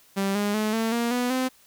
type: tone with pitch steps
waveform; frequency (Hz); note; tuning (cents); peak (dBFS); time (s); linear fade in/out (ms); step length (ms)
sawtooth; 196 / 205.2 / 214.7 / 224.8 / 235.2 / 246.2 / 257.7; G3 / G#3 / A3 / A3 / A#3 / B3 / C4; 0 / -21 / -42 / +37 / +16 / -5 / -26; -19; 0.16-1.49; 20; 190
effects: white hiss -57 dBFS RMS until 1.66 s